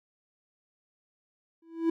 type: tone with exponential growth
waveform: triangle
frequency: 329.6 Hz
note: E4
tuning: in tune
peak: -18 dBFS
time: 1.62-1.9 s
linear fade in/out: 5 ms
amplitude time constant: 59 ms
effects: none